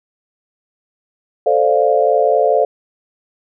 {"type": "chord", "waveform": "sine", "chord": "D minor seventh", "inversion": "second", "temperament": "equal", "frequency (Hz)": [440, 523.3, 587.3, 698.5], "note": ["A4", "C5", "D5", "F5"], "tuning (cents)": [0, 0, 0, 0], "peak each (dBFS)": -16, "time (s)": [1.46, 2.65], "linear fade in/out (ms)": 5, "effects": []}